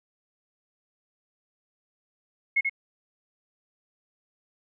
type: tone with echo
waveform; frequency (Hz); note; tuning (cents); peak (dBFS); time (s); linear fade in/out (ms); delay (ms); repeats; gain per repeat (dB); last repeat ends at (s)
sine; 2170; C#7; -37; -19; 2.56-2.61; 10; 86; 1; -4; 2.696
effects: none